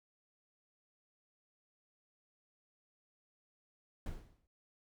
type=noise with exponential decay; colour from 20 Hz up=brown; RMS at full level=-39 dBFS; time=4.06-4.47 s; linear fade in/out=2 ms; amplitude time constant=87 ms; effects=none